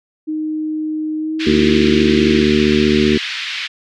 sine tone with pitch glide, 310.1 to 325 Hz, D#4 to E4, -6 to -24 cents, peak -18 dBFS, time 0.27-2.44 s, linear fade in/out 20 ms, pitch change +82 cents, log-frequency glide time 1.18-1.63 s
pink band-pass noise, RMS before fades -24 dBFS, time 1.39-3.68 s, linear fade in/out 20 ms, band 1900 to 4100 Hz, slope 24 dB/octave
harmonic tone, 75.3 Hz, D2, 44 cents sharp, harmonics 1 / 2 / 3 / 4 / 5 / 6, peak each -25 / -24 / -14 / -18 / -15 / -25 dBFS, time 1.46-3.18 s, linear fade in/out 10 ms
effects none

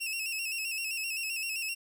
sawtooth tone with vibrato, 2661 Hz, E7, 16 cents sharp, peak -29 dBFS, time 0-1.75 s, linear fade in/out 20 ms, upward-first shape square, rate 7.7 Hz, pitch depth 52 cents each way, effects 11-bit

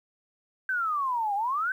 sine exponential two-way sweep, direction down then up, 1568 to 784 to 1568 Hz, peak -25 dBFS, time 0.69-1.72 s, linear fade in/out 2 ms, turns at 1.35 s, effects 10-bit

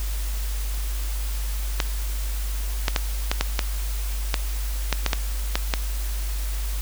clicks, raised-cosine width 0.2 ms, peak -3 dBFS, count 12, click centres 1.802 / 2.882 / 2.962 / 3.315 / 3.41 / 3.592 / 4.342 / 4.927 / 5.063 / 5.132 / 5.555 / 5.738 s, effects added 50 Hz sine -24 dBFS peak until 6.81 s + white hiss -37 dBFS RMS until 6.81 s

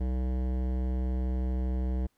sine tone with hard clipping, 63.4 Hz, B1, 46 cents sharp, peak -29 dBFS, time 0-2.07 s, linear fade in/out 10 ms, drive 16 dB, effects pink hiss -74 dBFS RMS until 2.17 s

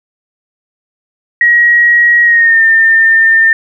sine tone with pitch glide, 1900 to 1804.8 Hz, A#6 to A6, +33 to +44 cents, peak -4 dBFS, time 1.41-3.53 s, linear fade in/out 2 ms, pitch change -89 cents, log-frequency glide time 2.23-2.62 s, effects none

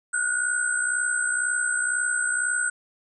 sine tone cluster, 1447 / 1509 / 8140 Hz, F#6 / F#6 / C9, -39 / +34 / -49 cents, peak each -25 / -29 / -27 dBFS, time 0.13-2.7 s, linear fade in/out 10 ms, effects none

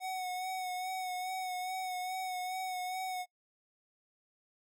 square tone with vibrato, 740 Hz, F#5, in tune, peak -36 dBFS, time 0-3.26 s, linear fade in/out 50 ms, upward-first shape sine, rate 2.4 Hz, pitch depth 29 cents each way, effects noise-tail reverb RT60 0.1 s tail -23 dB re dry

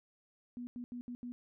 sine tone bursts at uneven times, 243.5 Hz, B3, 24 cents flat, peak -40 dBFS, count 5, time 0.57-0.67 / 0.76-0.84 / 0.92-1.01 / 1.08-1.15 / 1.23-1.32 s, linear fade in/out 0 ms, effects none

